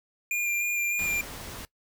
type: tone with vibrato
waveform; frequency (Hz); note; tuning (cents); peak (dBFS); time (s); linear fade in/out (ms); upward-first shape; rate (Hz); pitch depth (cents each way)
square; 2402; D7; +38; -26; 0.31-1.21; 2; square; 3.3; 12
type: noise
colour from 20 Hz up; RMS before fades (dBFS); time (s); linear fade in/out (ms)
pink; -40; 0.99-1.65; 0
effects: noise-tail reverb RT60 0.1 s tail -20 dB re dry